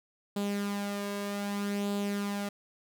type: tone with flanger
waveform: sawtooth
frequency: 202.4 Hz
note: G#3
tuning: 44 cents flat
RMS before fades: -33 dBFS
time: 0.36-2.49 s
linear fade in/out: 5 ms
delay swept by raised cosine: 0.25 to 1.85 ms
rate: 0.64 Hz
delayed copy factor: +0.5
effects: none